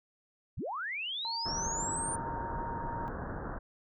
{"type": "linear sweep", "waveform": "sine", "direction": "up", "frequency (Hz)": [34.89, 9220], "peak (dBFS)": -34, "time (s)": [0.57, 2.16], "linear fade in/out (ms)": 10}
{"type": "tone with pitch glide", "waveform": "sine", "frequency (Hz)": [921, 930.1], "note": ["A#5", "A#5"], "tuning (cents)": [-21, -4], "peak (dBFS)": -37, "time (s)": [1.25, 3.08], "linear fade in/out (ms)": 0, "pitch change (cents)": 17, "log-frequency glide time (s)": [2.14, 2.61]}
{"type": "low-pass noise", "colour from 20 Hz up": "pink", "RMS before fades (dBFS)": -39, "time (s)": [1.45, 3.59], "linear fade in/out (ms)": 10, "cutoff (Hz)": 1700, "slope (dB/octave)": 96}
{"effects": []}